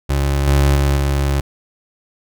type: tone with level steps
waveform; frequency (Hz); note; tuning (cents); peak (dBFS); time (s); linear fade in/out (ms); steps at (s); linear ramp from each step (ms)
30% pulse; 69.8; C#2; +13; -12 / -8 / -10 / -12; 0.09-1.41; 10; 0.47 / 0.75 / 0.96; 10
effects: none